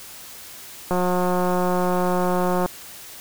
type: click train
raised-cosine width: 1 ms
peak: -9 dBFS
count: 316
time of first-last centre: 0.91-2.66 s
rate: 180 Hz
effects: white hiss -40 dBFS RMS until 3.2 s